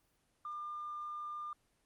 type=tone with tanh clipping; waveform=triangle; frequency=1201 Hz; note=D6; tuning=38 cents sharp; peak=-40 dBFS; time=0.45-1.53 s; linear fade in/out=2 ms; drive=4 dB; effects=pink hiss -75 dBFS RMS until 1.85 s + Opus 24 kbps